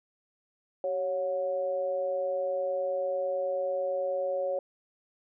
sine tone with amplitude modulation, 554.4 Hz, C#5, in tune, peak -24 dBFS, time 0.84-4.59 s, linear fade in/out 2 ms, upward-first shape sine, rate 171 Hz, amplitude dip 70%, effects none

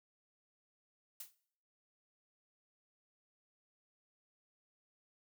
blue noise with exponential decay, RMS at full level -42 dBFS, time 1.2-1.35 s, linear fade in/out 5 ms, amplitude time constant 31 ms, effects noise-tail reverb RT60 0.6 s tail -19 dB re dry

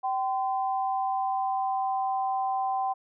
sine tone pair together, 772 / 1027.7 Hz, G5 / C6, -27 / -31 cents, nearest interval perfect fourth, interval 496 cents, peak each -26 / -32 dBFS, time 0.03-2.94 s, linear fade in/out 20 ms, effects none

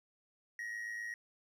triangle tone with amplitude modulation, 1893 Hz, A#6, 26 cents sharp, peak -35 dBFS, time 0.59-1.14 s, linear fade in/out 2 ms, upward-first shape sine, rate 108 Hz, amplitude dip 55%, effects none

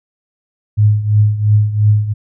sine tone with tremolo, 105.5 Hz, G#2, 28 cents sharp, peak -5 dBFS, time 0.77-2.14 s, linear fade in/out 20 ms, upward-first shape triangle, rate 2.9 Hz, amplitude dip 80%, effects none

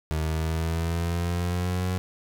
30% pulse exponential sweep, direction up, 77.78 to 92.5 Hz, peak -22 dBFS, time 0.11-1.98 s, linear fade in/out 0 ms, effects none

